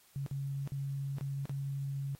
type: tone with dropouts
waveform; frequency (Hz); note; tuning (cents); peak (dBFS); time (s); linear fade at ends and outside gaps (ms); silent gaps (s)
sine; 138.4; C#3; -2; -34; 0.16-2.15; 0; 0.263-0.312 / 0.675-0.72 / 1.184-1.21 / 1.455-1.495
effects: white hiss -64 dBFS RMS until 2.19 s + AAC 48 kbps